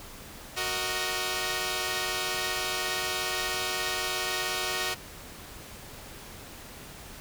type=chord; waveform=5% pulse; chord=D# minor; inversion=first; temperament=equal; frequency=370 / 466.2 / 622.3 Hz; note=F#4 / A#4 / D#5; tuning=0 / 0 / 0 cents; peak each=-20 / -24 / -22 dBFS; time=0.56-4.95 s; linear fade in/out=20 ms; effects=pink hiss -45 dBFS RMS until 7.2 s